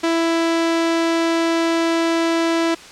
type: tone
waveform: sawtooth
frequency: 331.4 Hz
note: E4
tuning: 9 cents sharp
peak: -12 dBFS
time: 0.03-2.75 s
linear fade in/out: 10 ms
effects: white hiss -39 dBFS RMS until 2.91 s + low-pass 6000 Hz 12 dB/octave